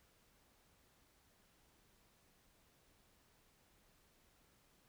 silence, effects pink hiss -72 dBFS RMS until 4.88 s

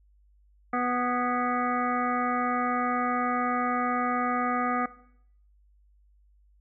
harmonic tone with a mistuned harmonic, 246.9 Hz, B3, in tune, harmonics 1 / 2 / 3 / 5 / 6 / 7 / 8 / 9, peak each -30 / -35 / -30 / -29 / -41 / -40 / -39 / -43 dBFS, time 0.73-4.86 s, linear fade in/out 5 ms, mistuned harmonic 7, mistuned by -66 cents, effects noise-tail reverb RT60 0.7 s tail -18 dB re dry + added 50 Hz sine -58 dBFS peak until 6.6 s

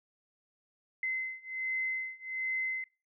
sine beating tone pair, 2055 / 2056.3 Hz, C7 / C7, -32 / -31 cents, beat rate 1.3 Hz, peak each -36 / -35 dBFS, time 1.03-2.84 s, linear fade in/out 2 ms, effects noise-tail reverb RT60 0.3 s tail -22 dB re dry

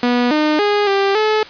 sawtooth tone with pitch steps, 244 / 304.6 / 412.3 / 394.5 / 430.8 Hz, B3 / D#4 / G#4 / G4 / A4, -21 / -37 / -13 / +11 / -37 cents, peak -9 dBFS, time 0.03-1.43 s, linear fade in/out 2 ms, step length 280 ms, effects white hiss -36 dBFS RMS until 1.49 s + resampled to 11025 Hz

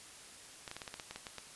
clicks, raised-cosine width 0.2 ms, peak -25 dBFS, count 11, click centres 0.678 / 0.714 / 0.766 / 0.818 / 0.878 / 0.941 / 0.998 / 1.11 / 1.16 / 1.268 / 1.383 s, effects white hiss -53 dBFS RMS until 1.55 s + resampled to 24000 Hz

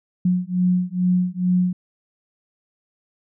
sine beating tone pair, 179.7 / 182 Hz, F3 / F#3, +50 / -28 cents, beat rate 2.3 Hz, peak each -20 dBFS, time 0.25-1.73 s, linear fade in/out 5 ms, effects none

